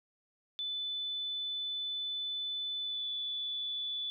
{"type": "tone with pitch glide", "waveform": "sine", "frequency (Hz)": [3500, 3466], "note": ["A7", "A7"], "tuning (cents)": [-10, -27], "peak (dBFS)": -34, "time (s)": [0.59, 4.1], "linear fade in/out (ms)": 0, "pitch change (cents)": -17, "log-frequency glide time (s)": [2.81, 3.09], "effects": []}